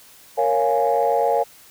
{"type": "chord", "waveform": "sine", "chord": "Bb minor seventh", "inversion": "none", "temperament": "equal", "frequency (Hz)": [466.2, 554.4, 698.5, 830.6], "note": ["Bb4", "Db5", "F5", "Ab5"], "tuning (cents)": [0, 0, 0, 0], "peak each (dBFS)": -21, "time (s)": [0.37, 1.44], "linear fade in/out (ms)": 20, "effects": ["tanh soft clip ceiling -8 dBFS", "white hiss -48 dBFS RMS until 1.7 s"]}